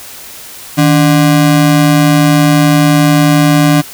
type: ring-modulated tone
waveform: square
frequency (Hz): 222.3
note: A3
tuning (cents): +18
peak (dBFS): -3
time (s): 0.77-3.82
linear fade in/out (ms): 20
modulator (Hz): 65.7
effects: white hiss -30 dBFS RMS until 3.93 s